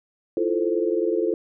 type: chord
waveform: sine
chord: F major seventh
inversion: third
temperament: equal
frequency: 329.6 / 349.2 / 440 / 523.3 Hz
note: E4 / F4 / A4 / C5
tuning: 0 / 0 / 0 / 0 cents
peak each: -27 / -24 / -24 / -29 dBFS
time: 0.37-1.34 s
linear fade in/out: 2 ms
effects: none